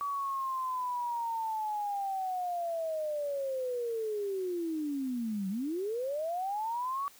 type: linear two-way sweep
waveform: sine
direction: down then up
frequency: 1144 to 185.9 to 1144 Hz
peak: -31 dBFS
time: 0.01-7.08 s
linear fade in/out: 0 ms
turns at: 5.49 s
effects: white hiss -57 dBFS RMS until 7.19 s